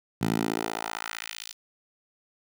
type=tone with high-pass filter sweep; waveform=10% pulse; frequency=55.4 Hz; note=A1; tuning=13 cents sharp; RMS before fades=-31 dBFS; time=0.21-1.53 s; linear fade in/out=10 ms; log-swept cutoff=140 to 4400 Hz; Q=1.3; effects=none